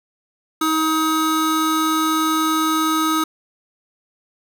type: tone pair together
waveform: square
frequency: 316.8 / 1267.2 Hz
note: D#4 / D#6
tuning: +31 / +31 cents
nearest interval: 2 octaves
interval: 2400 cents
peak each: -20 dBFS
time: 0.61-3.24 s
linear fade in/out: 5 ms
effects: none